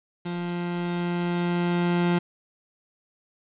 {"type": "tone with level ramp", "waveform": "30% pulse", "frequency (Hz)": 174.61, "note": "F3", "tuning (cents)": 0, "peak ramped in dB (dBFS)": [-26, -17], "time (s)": [0.25, 2.19], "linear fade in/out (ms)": 10, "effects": ["resampled to 8000 Hz", "8-bit"]}